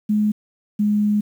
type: tone pair in turn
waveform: sine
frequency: 211.2 / 208.7 Hz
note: G#3 / G#3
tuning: +29 / +9 cents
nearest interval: unison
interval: 20 cents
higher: first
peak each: -15 / -15 dBFS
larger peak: neither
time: 0.09-0.32 / 0.79-1.21 s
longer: second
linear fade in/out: 10 ms
effects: 8-bit